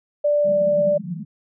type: tone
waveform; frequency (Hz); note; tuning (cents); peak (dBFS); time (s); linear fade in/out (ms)
sine; 587.3; D5; 0; -15; 0.24-0.98; 10
type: band-pass noise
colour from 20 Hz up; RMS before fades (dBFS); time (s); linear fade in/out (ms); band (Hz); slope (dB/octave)
white; -31; 0.44-1.25; 10; 160 to 210; 96
effects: none